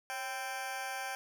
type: tone with amplitude modulation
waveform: 20% pulse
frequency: 784 Hz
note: G5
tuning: in tune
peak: -28 dBFS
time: 0.1-1.15 s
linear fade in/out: 0 ms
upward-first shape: sine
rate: 236 Hz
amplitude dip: 85%
effects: none